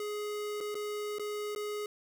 square tone with dropouts, 418 Hz, G#4, 11 cents sharp, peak -35 dBFS, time 0-1.86 s, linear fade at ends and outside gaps 2 ms, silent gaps 0.605-0.609 / 0.745-0.752 / 1.185-1.195 / 1.55-1.56 s, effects none

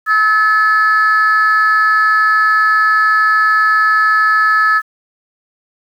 sine tone pair together, 1293 / 1726 Hz, E6 / A6, -34 / -34 cents, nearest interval perfect fourth, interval 500 cents, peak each -10 dBFS, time 0.06-4.82 s, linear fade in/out 50 ms, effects tanh soft clip ceiling -4 dBFS + 7-bit

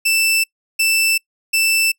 sawtooth tone bursts, 2658 Hz, E7, 14 cents sharp, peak -10 dBFS, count 3, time 0.05-1.92 s, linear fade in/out 10 ms, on 390 ms, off 350 ms, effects noise-tail reverb RT60 0.1 s tail -26 dB re dry

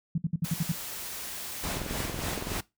sine tone bursts, 164.81 Hz, E3, in tune, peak -23 dBFS, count 7, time 0.15-0.72 s, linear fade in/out 5 ms, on 30 ms, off 60 ms
white noise, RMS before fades -38 dBFS, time 0.44-1.66 s, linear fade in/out 10 ms
pink noise with tremolo, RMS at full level -32 dBFS, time 1.63-2.61 s, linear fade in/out 10 ms, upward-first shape sine, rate 3.4 Hz, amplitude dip 50%
click train, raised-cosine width 2 ms, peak -22 dBFS, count 18, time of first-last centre 1.77-2.564 s, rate 21.4 Hz
effects noise-tail reverb RT60 0.2 s tail -20 dB re dry

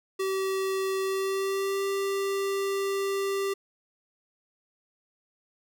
square tone with pitch glide, 383.9 to 393.3 Hz, G4 to G4, -36 to +6 cents, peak -27 dBFS, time 0.19-3.54 s, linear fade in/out 10 ms, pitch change +42 cents, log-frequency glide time 1.02-1.85 s, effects none

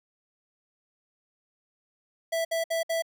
square tone bursts, 659.3 Hz, E5, in tune, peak -26 dBFS, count 4, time 2.32-3.023 s, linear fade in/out 10 ms, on 130 ms, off 61 ms, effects none

